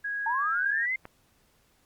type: tone with pitch glide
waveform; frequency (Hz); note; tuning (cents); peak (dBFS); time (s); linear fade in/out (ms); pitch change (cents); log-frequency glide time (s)
sine; 1653 to 1623.7; G#6 to G#6; -9 to -40; -29; 0.04-0.86; 10; -31; 0.38-0.52
type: linear sweep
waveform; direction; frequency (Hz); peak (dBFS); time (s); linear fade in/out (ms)
sine; up; 870 to 2120; -26; 0.26-0.96; 5
type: click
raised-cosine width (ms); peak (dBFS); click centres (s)
0.5; -26; 1.054
effects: pink hiss -66 dBFS RMS until 1.85 s + Opus 48 kbps